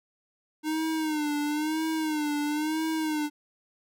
square tone with vibrato, 306.2 Hz, D#4, 28 cents flat, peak -27 dBFS, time 0.63-3.3 s, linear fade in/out 50 ms, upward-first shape sine, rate 1 Hz, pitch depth 75 cents each way, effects none

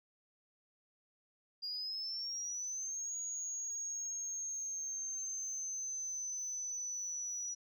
sine exponential two-way sweep, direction up then down, 4800 to 6720 to 5850 Hz, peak -37 dBFS, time 1.62-7.55 s, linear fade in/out 20 ms, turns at 3.16 s, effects tanh soft clip ceiling -33 dBFS

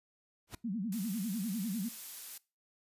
pink noise with exponential growth, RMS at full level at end -39 dBFS, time 0.47-0.55 s, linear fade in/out 5 ms, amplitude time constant 17 ms
sine tone with vibrato, 207.7 Hz, G#3, in tune, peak -33 dBFS, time 0.64-1.89 s, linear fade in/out 10 ms, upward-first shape sine, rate 10 Hz, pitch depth 250 cents each way
blue noise, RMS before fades -44 dBFS, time 0.92-2.38 s, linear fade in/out 5 ms
effects noise-tail reverb RT60 0.3 s tail -22 dB re dry + resampled to 32000 Hz

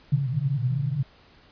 white band-pass noise, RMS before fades -25 dBFS, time 0.12-1.03 s, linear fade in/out 5 ms, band 120 to 150 Hz, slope 96 dB/octave, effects pink hiss -55 dBFS RMS until 1.51 s + resampled to 11025 Hz

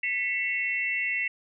sine tone cluster, 1980 / 2201 / 2699 Hz, B6 / C#7 / E7, +4 / -13 / +40 cents, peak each -30 dBFS, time 0.03-1.28 s, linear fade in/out 5 ms, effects none

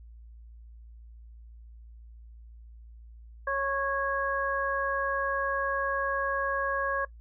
harmonic tone, 550 Hz, C#5, 14 cents flat, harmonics 1 / 2 / 3, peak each -31 / -31 / -31 dBFS, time 3.47-7.05 s, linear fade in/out 5 ms, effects noise-tail reverb RT60 0.1 s tail -20 dB re dry + added 57 Hz sine -46 dBFS peak until 7.2 s

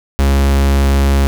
45% pulse tone, 69 Hz, C#2, 7 cents flat, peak -9 dBFS, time 0.19-1.27 s, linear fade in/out 0 ms, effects none

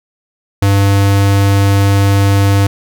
square tone, 99.3 Hz, G2, 23 cents sharp, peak -8 dBFS, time 0.62-2.67 s, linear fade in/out 5 ms, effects none

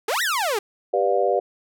sawtooth exponential two-way sweep, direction up then down, 384.5 to 1994 to 384.5 Hz, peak -17 dBFS, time 0.08-0.59 s, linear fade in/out 5 ms, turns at 0.22 s
sine chord, G dominant seventh, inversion none, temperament just, 392 / 490 / 588 / 705.6 Hz, G4 / B4 / D5 / F5, 0 / -14 / +2 / +18 cents, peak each -23 dBFS, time 0.93-1.4 s, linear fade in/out 10 ms
effects none

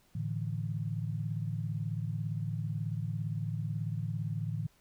sine chord, A suspended fourth, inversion none, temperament equal, 110 / 146.83 / 164.81 Hz, A2 / D3 / E3, 0 / 0 / 0 cents, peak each -35 / -37 / -38 dBFS, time 0.15-4.67 s, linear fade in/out 5 ms, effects pink hiss -67 dBFS RMS until 4.8 s

